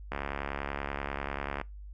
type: click train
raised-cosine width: 0.5 ms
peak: -18 dBFS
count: 106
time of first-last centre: 0.12-1.614 s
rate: 70.3 Hz
effects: noise-tail reverb RT60 0.2 s tail -23 dB re dry + added 50 Hz sine -42 dBFS peak until 1.93 s